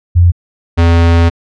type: tone pair in turn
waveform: sine / square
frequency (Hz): 87.31 / 84.38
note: F2 / E2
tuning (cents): 0 / +41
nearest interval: minor second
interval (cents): 59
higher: first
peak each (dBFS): -3 / -6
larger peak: first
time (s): 0.15-0.32 / 0.77-1.3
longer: second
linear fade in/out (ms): 20
effects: low-pass 4000 Hz 12 dB/octave